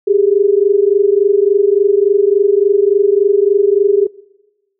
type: tone pair together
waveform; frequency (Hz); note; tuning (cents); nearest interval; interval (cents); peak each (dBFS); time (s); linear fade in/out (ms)
sine; 391.8 / 415.3; G4 / G#4; -1 / 0; minor second; 101; -11; 0.07-4.07; 10
effects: noise-tail reverb RT60 1.0 s tail -22 dB re dry